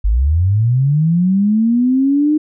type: linear sweep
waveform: sine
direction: up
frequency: 46.5 to 308.8 Hz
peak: -10 dBFS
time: 0.04-2.38 s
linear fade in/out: 10 ms
effects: none